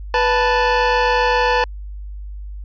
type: tone pair together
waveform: 25% pulse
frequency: 493.3 / 879 Hz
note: B4 / A5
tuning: -2 / -2 cents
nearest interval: minor seventh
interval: 1000 cents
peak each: -13 dBFS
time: 0.14-1.64 s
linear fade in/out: 2 ms
effects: added 50 Hz sine -28 dBFS peak until 2.64 s + resampled to 11025 Hz